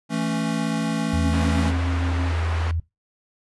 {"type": "chord", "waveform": "square", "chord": "A major", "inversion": "second", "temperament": "equal", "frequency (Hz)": [164.81, 220, 277.2], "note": ["E3", "A3", "C#4"], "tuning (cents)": [0, 0, 0], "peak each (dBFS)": [-28, -26, -28], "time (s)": [0.09, 1.73], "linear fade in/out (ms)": 50}
{"type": "tone with vibrato", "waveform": "sine", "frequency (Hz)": 82.41, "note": "E2", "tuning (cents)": 0, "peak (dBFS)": -21, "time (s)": [1.13, 2.8], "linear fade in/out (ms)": 5, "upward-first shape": "sine", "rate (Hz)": 4.6, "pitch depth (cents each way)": 12}
{"type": "tone with tremolo", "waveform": "sine", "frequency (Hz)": 267.9, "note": "C4", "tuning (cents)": 41, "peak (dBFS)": -26, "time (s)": [1.24, 2.32], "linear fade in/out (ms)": 10, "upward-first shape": "triangle", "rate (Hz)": 6.4, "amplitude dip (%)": 60}
{"type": "band-pass noise", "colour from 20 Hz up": "white", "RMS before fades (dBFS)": -33, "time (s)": [1.33, 2.71], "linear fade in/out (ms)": 0, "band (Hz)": [200, 1700], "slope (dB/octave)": 12}
{"effects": ["noise-tail reverb RT60 0.2 s tail -20 dB re dry", "resampled to 24000 Hz"]}